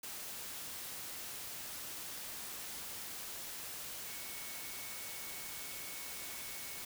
sine tone in noise, 2217 Hz, C#7, in tune, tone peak -54 dBFS, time 4.06-6.83 s, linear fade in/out 5 ms, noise white, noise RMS -45 dBFS, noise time 0.03-6.85 s, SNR -12 dB, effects none

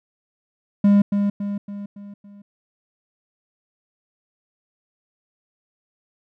triangle tone with echo, 202.3 Hz, G#3, 45 cents flat, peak -9 dBFS, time 0.84-1.02 s, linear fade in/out 5 ms, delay 280 ms, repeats 5, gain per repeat -6 dB, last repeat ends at 2.42 s, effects none

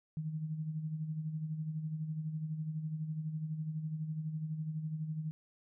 sine tone with tremolo, 156.2 Hz, D#3, 7 cents sharp, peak -33 dBFS, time 0.17-5.31 s, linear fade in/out 0 ms, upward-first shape sine, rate 12 Hz, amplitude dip 55%, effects none

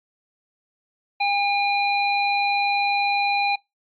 harmonic tone, 808 Hz, G#5, 48 cents flat, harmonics 1 / 3 / 5, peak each -21 / -23 / -29 dBFS, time 1.2-3.56 s, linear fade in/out 10 ms, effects noise-tail reverb RT60 0.2 s tail -25 dB re dry + AAC 64 kbps

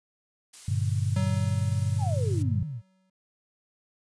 blue noise, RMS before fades -43 dBFS, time 0.53-2.43 s, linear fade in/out 10 ms
sine chord, G minor, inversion none, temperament equal with one note detuned, 98 / 118.03 / 146.83 Hz, G2 / Bb2 / D3, 0 / +22 / 0 cents, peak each -26 / -28 / -32 dBFS, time 0.68-2.63 s, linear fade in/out 5 ms
square tone with exponential decay, 188.1 Hz, F#3, 29 cents sharp, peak -28 dBFS, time 1.16-3.1 s, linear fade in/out 5 ms, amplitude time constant 420 ms
sine exponential sweep, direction down, 908 to 103.83 Hz, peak -32 dBFS, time 1.98-2.82 s, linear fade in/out 50 ms
effects resampled to 22050 Hz

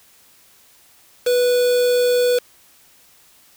triangle tone with quantisation, 491.7 Hz, B4, 8 cents flat, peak -12 dBFS, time 1.26-2.39 s, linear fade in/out 10 ms, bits 4, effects white hiss -52 dBFS RMS until 3.56 s

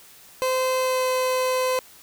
30% pulse tone with pitch glide, 516 to 512.4 Hz, C5 to C5, -24 to -36 cents, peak -18 dBFS, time 0.42-1.79 s, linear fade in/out 0 ms, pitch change -12 cents, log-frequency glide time 0.78-1.08 s, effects white hiss -49 dBFS RMS until 2.02 s

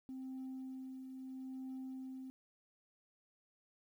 sine tone with tremolo, 261.5 Hz, C4, 1 cent flat, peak -40 dBFS, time 0.09-2.3 s, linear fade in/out 0 ms, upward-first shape triangle, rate 0.76 Hz, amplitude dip 50%, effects tanh soft clip ceiling -41 dBFS + 12-bit

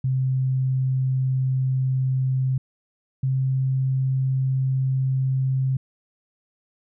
sine tone pair in turn, 130.81 / 132.1 Hz, C3 / C3, 0 / +17 cents, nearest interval unison, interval 17 cents, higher second, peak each -19 dBFS, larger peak neither, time 0.04-2.58 / 3.23-5.77 s, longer neither, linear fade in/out 5 ms, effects none

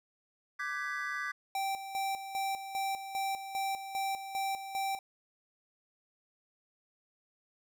triangle chord, G# half-diminished seventh, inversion second, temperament equal with one note detuned, 1174.7 / 1518.1 / 1661.2 / 1975.5 Hz, D6 / F#6 / G#6 / B6, 0 / +44 / 0 / 0 cents, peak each -38 dBFS, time 0.59-1.32 s, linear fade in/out 10 ms
square tone with tremolo, 780 Hz, G5, 9 cents flat, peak -32 dBFS, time 1.55-4.99 s, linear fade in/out 2 ms, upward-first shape square, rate 2.5 Hz, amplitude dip 65%
effects none

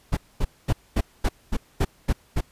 brown noise bursts, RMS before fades -20 dBFS, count 9, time 0.12-2.41 s, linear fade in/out 10 ms, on 50 ms, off 230 ms, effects pink hiss -58 dBFS RMS until 2.51 s + resampled to 32000 Hz

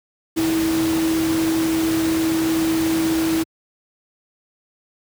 sine tone in noise, 323.9 Hz, E4, 30 cents flat, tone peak -17 dBFS, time 0.36-3.44 s, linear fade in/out 20 ms, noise pink, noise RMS -27 dBFS, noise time 0.36-3.44 s, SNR +7 dB, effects high-pass 80 Hz 12 dB/octave

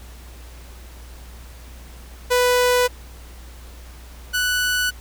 sawtooth tone pair in turn, 494.9 / 1483 Hz, B4 / F#6, +4 / +4 cents, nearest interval octave + perfect fifth, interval 1900 cents, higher second, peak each -11 / -15 dBFS, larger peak first, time 2.3-2.88 / 4.33-4.91 s, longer neither, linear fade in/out 20 ms, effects added 60 Hz sine -38 dBFS peak until 5 s + pink hiss -46 dBFS RMS until 5 s

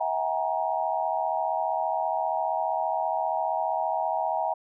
sine tone cluster, 645 / 736 / 811 / 940 Hz, E5 / F#5 / G#5 / A#5, -38 / -9 / -41 / +14 cents, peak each -30 dBFS, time 0-4.54 s, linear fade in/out 10 ms, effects none

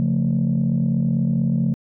sine chord, Db augmented, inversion none, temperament equal with one note detuned, 138.59 / 174.61 / 223.3 Hz, Db3 / F3 / A3, 0 / 0 / +26 cents, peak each -20 dBFS, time 0-1.74 s, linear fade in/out 0 ms, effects tanh soft clip ceiling -12 dBFS

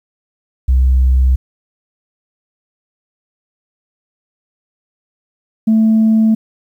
sine tone pair in turn, 64.5 / 220.6 Hz, C2 / A3, -24 / +5 cents, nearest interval octave + major sixth, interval 2129 cents, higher second, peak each -6 dBFS, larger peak neither, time 0.68-1.36 / 5.67-6.35 s, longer neither, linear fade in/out 10 ms, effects tanh soft clip ceiling -5 dBFS + 8-bit

